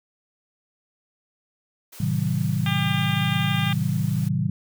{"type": "high-pass noise", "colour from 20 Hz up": "white", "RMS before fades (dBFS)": -43, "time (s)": [1.92, 4.29], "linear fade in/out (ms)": 10, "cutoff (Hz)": 280, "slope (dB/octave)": 96}
{"type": "chord", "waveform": "sine", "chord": "A diminished seventh", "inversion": "none", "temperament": "just", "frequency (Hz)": [110, 132, 158.4, 190.08], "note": ["A2", "C3", "Eb3", "Gb3"], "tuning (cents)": [0, 16, 31, 47], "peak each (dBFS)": [-27, -26, -25, -27], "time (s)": [2, 4.5], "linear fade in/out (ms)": 5}
{"type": "harmonic tone", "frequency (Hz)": 400.5, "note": "G4", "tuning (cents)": 37, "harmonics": [2, 3, 4, 5, 6, 7, 8, 9], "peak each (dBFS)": [-34, -34, -34, -34, -34, -34, -34, -34], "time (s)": [2.66, 3.73], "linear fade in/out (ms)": 2}
{"effects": []}